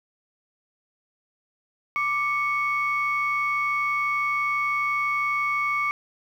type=tone pair together; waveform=sine; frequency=1174.4 / 2217 Hz; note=D6 / C#7; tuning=0 / 0 cents; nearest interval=major seventh; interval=1100 cents; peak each=-24 dBFS; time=1.96-5.91 s; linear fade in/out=0 ms; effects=tanh soft clip ceiling -15 dBFS + 9-bit